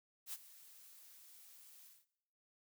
blue noise with ADSR envelope, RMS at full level -43 dBFS, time 0.26-2.06 s, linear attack 70 ms, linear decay 36 ms, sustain -17 dB, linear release 200 ms, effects noise-tail reverb RT60 0.9 s tail -20 dB re dry

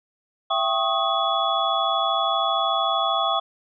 sine tone cluster, 668 / 781 / 1096 / 1256 / 3392 Hz, E5 / G5 / C#6 / D#6 / G#7, +23 / -7 / -20 / +16 / +36 cents, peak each -26 dBFS, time 0.5-3.4 s, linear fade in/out 10 ms, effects none

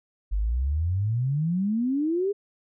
sine exponential sweep, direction up, 47 to 415.3 Hz, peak -22 dBFS, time 0.31-2.33 s, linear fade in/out 20 ms, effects none

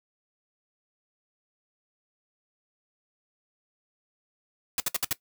white noise bursts, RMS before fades -26 dBFS, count 5, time 4.78-5.129 s, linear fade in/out 2 ms, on 21 ms, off 61 ms, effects noise-tail reverb RT60 0.1 s tail -18 dB re dry

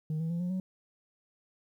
sine tone with pitch steps, 155.56 / 162.82 / 170.43 / 178.38 / 186.71 Hz, D#3 / E3 / F3 / F3 / F#3, 0 / -21 / -42 / +37 / +16 cents, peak -27 dBFS, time 0.1-0.6 s, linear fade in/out 2 ms, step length 100 ms, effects tanh soft clip ceiling -29 dBFS + 11-bit

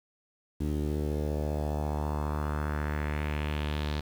sawtooth tone with low-pass filter sweep, 74.7 Hz, D2, 30 cents sharp, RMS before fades -31 dBFS, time 0.6-4.01 s, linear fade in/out 10 ms, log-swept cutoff 300 to 4200 Hz, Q 2.5, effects 8-bit

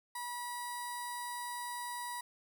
15% pulse tone with notch filter, 970 Hz, B5, 31 cents flat, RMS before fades -41 dBFS, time 0.15-2.21 s, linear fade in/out 5 ms, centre 2800 Hz, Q 0.69, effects none

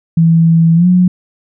sine tone with pitch glide, 164.81 to 180.77 Hz, E3 to F#3, 0 to -40 cents, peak -5 dBFS, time 0.17-1.08 s, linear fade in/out 5 ms, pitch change +160 cents, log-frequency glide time 0.75-0.87 s, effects none

